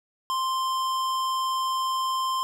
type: tone with hard clipping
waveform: sine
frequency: 1046.5 Hz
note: C6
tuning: in tune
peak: -26 dBFS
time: 0.3-2.43 s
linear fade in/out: 0 ms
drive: 16 dB
effects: none